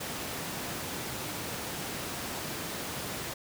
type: high-pass noise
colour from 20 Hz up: pink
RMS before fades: -37 dBFS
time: 0-3.34 s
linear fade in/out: 10 ms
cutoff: 110 Hz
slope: 12 dB/octave
effects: none